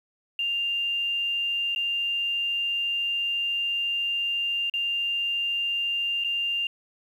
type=tone with dropouts; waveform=sine; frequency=2794 Hz; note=F7; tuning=in tune; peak=-24 dBFS; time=0.39-6.67 s; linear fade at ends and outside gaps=2 ms; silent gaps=1.749-1.76 / 4.698-4.738 / 6.239-6.245 s; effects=9-bit